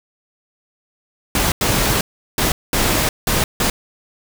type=noise bursts at uneven times; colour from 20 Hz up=pink; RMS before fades=-17 dBFS; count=6; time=1.35-1.52 / 1.61-2.01 / 2.38-2.52 / 2.73-3.09 / 3.27-3.44 / 3.6-3.7 s; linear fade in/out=2 ms; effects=none